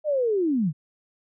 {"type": "linear sweep", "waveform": "sine", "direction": "down", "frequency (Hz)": [624, 135.6], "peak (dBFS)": -20, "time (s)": [0.04, 0.73], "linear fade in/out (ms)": 50, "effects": []}